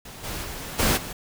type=noise with level steps; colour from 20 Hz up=pink; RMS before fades=-41 / -32 / -35 / -21 / -35 dBFS; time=0.05-1.13 s; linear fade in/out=5 ms; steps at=0.23 / 0.43 / 0.78 / 0.96 s; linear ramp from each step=20 ms; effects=none